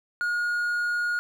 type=tone; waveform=triangle; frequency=1436 Hz; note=F6; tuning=48 cents sharp; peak=-22 dBFS; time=0.21-1.19 s; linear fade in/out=0 ms; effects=none